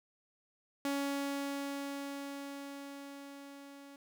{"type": "tone with level ramp", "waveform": "sawtooth", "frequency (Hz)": 280, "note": "C#4", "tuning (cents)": 18, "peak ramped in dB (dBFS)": [-28, -47], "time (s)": [0.85, 3.96], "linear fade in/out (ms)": 2, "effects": []}